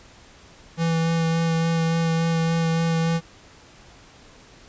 square tone with vibrato, 164.81 Hz, E3, in tune, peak -20 dBFS, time 0.77-3.21 s, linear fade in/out 50 ms, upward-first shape sine, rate 3.5 Hz, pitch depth 13 cents each way, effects pink hiss -49 dBFS RMS until 4.68 s + resampled to 16000 Hz

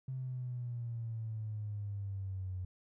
triangle exponential sweep, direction down, 131.9 to 91 Hz, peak -33 dBFS, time 0.08-2.65 s, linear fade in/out 5 ms, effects tanh soft clip ceiling -35 dBFS

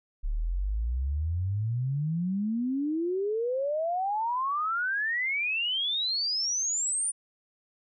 sine exponential sweep, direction up, 34.65 to 9470 Hz, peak -26 dBFS, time 0.23-7.12 s, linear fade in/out 20 ms, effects none

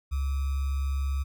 sine tone with sample-and-hold, 68.6 Hz, C#2, 17 cents flat, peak -25 dBFS, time 0.11-1.24 s, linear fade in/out 20 ms, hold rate 1225 Hz, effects none

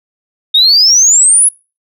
sine exponential sweep, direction up, 3650 to 10650 Hz, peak -3 dBFS, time 0.54-1.49 s, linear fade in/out 10 ms, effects noise-tail reverb RT60 0.3 s tail -25 dB re dry + tanh soft clip ceiling 0 dBFS

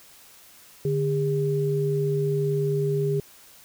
sine tone pair together, 146.83 / 405.1 Hz, D3 / G#4, 0 / -43 cents, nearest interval octave + tritone, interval 1757 cents, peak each -24 dBFS, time 0.85-3.2 s, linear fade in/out 2 ms, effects white hiss -51 dBFS RMS until 3.64 s

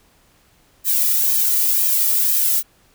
violet noise with flanger, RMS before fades -17 dBFS, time 0.84-2.63 s, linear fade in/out 50 ms, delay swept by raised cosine 1.4 to 1.92 ms, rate 2 Hz, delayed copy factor -0.75, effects pink hiss -56 dBFS RMS until 2.94 s

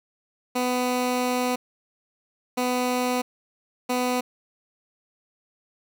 15% pulse tone bursts at uneven times, 249.6 Hz, B3, 19 cents sharp, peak -16 dBFS, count 3, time 0.55-1.56 / 2.57-3.22 / 3.89-4.21 s, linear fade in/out 10 ms, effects none

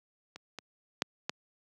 clicks, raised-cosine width 0.2 ms, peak -27 / -23 / -9 / -14 dBFS, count 4, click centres 0.36 / 0.587 / 1.021 / 1.295 s, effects high-pass 150 Hz 12 dB/octave

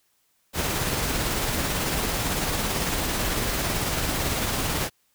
pink noise with tremolo, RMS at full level -25 dBFS, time 0.53-4.9 s, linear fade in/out 50 ms, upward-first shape sine, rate 18 Hz, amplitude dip 25%, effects white hiss -68 dBFS RMS until 5.14 s

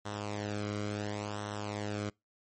sawtooth tone with flanger, 103.83 Hz, G#2, in tune, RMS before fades -37 dBFS, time 0.05-2.1 s, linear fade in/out 10 ms, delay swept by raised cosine 0.42 to 1.15 ms, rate 0.71 Hz, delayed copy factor -0.65, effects noise-tail reverb RT60 0.2 s tail -25 dB re dry + MP3 32 kbps

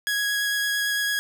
sawtooth tone with vibrato, 1661.2 Hz, G#6, in tune, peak -19 dBFS, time 0.07-1.19 s, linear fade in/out 0 ms, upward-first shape sine, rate 8.9 Hz, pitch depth 9 cents each way, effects none

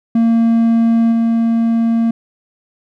triangle tone with level steps, 229.3 Hz, A#3, 28 cents flat, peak -7 / -9 dBFS, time 0.15-2.11 s, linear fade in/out 5 ms, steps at 1.11 s, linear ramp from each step 20 ms, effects none

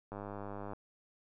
click train, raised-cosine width 1 ms, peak -29 dBFS, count 63, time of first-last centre 0.12-0.734 s, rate 101 Hz, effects none

